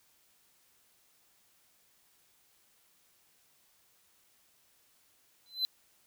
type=tone with exponential growth; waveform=triangle; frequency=4044 Hz; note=B7; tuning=40 cents sharp; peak=-23 dBFS; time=5.46-5.65 s; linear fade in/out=0 ms; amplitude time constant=40 ms; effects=white hiss -68 dBFS RMS until 6.06 s